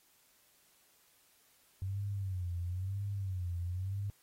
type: tone with vibrato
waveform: sine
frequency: 93.6 Hz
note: F#2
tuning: 20 cents sharp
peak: -34 dBFS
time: 1.82-4.1 s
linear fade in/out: 0 ms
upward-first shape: sine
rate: 1 Hz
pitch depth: 130 cents each way
effects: white hiss -68 dBFS RMS until 4.22 s + AAC 48 kbps